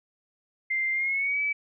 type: tone with pitch glide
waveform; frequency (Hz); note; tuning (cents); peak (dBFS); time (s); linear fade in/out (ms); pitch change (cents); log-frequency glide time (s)
sine; 2093 to 2296; C7 to D7; 0 to -40; -24; 0.7-1.53; 10; +160; 0.93-1.41
effects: none